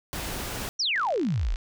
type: noise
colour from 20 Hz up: pink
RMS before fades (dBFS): -33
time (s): 0.13-0.69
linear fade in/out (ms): 0
type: exponential sweep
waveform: sine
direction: down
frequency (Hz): 6040 to 30.38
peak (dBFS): -23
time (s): 0.79-1.56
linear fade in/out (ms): 10
type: click train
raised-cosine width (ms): 0.2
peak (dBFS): -25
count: 34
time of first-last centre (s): 0.96-1.559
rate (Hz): 55.1
effects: none